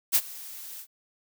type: noise with ADSR envelope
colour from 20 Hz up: blue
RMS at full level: -19 dBFS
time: 0.12-0.87 s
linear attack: 34 ms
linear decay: 52 ms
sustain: -22 dB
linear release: 70 ms
effects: none